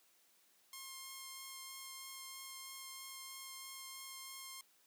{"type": "tone with vibrato", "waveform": "5% pulse", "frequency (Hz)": 1067, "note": "C6", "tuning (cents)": 34, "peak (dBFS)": -36, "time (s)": [0.73, 4.61], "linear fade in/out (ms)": 2, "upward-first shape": "triangle", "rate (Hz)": 3.1, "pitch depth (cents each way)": 11, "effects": ["white hiss -71 dBFS RMS until 4.86 s", "high-pass 200 Hz 12 dB/octave"]}